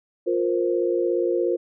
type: chord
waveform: sine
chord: F suspended fourth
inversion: none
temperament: equal with one note detuned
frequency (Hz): 352.3 / 466.2 / 523.3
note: F4 / Bb4 / C5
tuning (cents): +15 / 0 / 0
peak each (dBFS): -22 / -25 / -26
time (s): 0.26-1.57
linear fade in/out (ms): 20
effects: none